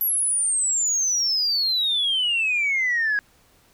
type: exponential sweep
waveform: sine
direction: down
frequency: 11840 to 1638 Hz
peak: -18 dBFS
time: 0.01-3.19 s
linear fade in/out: 0 ms
effects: tanh soft clip ceiling -16 dBFS + pink hiss -58 dBFS RMS until 3.73 s